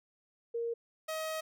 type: tone pair in turn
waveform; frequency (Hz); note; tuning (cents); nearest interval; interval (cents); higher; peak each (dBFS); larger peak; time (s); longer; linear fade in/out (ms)
sine / sawtooth; 466.2 / 632.8; A#4 / D#5; 0 / +29; perfect fourth; 529; second; -32 / -31; second; 0.54-0.74 / 1.08-1.41; second; 10
effects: none